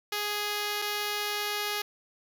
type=tone pair in turn; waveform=5% pulse; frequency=415.3 / 415.3 Hz; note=G#4 / G#4; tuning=0 / 0 cents; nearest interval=unison; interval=0 cents; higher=neither; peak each=-18 dBFS; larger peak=neither; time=0.12-0.82 / 0.82-1.82 s; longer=second; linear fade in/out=5 ms; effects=none